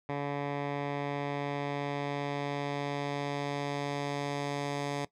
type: tone with low-pass filter sweep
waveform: 10% pulse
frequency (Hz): 142.9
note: D3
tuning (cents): -47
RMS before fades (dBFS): -34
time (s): 0.09-5.05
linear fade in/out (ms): 2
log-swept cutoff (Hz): 2100 to 7000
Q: 0.85
effects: noise-tail reverb RT60 0.1 s tail -18 dB re dry